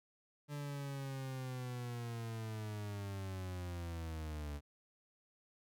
40% pulse linear sweep, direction down, 146.83 to 71.5 Hz, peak -40 dBFS, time 0.48-4.61 s, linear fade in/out 50 ms, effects none

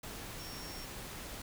sine tone in noise, 5510 Hz, F8, 24 cents flat, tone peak -49 dBFS, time 0.39-0.85 s, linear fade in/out 5 ms, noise pink, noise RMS -45 dBFS, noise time 0.03-1.42 s, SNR -7 dB, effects none

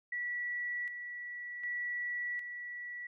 sine tone with tremolo, 1946 Hz, B6, 26 cents flat, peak -34 dBFS, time 0.12-3.07 s, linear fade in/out 5 ms, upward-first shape square, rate 0.66 Hz, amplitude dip 50%, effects none

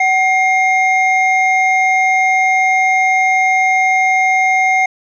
triangle tone pair together, 753.4 / 2128 Hz, F#5 / C7, +31 / +29 cents, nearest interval octave + tritone, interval 1798 cents, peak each -11 dBFS, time 0-4.86 s, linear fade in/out 5 ms, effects resampled to 16000 Hz

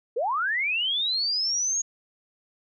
sine linear sweep, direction up, 421.5 to 6690 Hz, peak -23 dBFS, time 0.16-1.82 s, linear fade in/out 10 ms, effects none

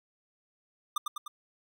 square tone with echo, 1200 Hz, D6, 37 cents sharp, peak -27 dBFS, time 0.96-0.98 s, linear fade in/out 5 ms, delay 100 ms, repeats 3, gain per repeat -4 dB, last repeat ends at 1.28 s, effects none

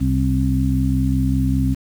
harmonic tone with a mistuned harmonic, 65 Hz, C2, 11 cents flat, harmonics 1 / 2 / 3 / 4, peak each -20 / -20 / -25 / -20 dBFS, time 0-1.75 s, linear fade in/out 20 ms, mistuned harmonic 4, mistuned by +30 cents, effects 7-bit

